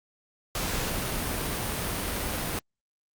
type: noise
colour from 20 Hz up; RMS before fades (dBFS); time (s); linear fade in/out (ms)
pink; -30; 0.55-2.59; 2
effects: Opus 48 kbps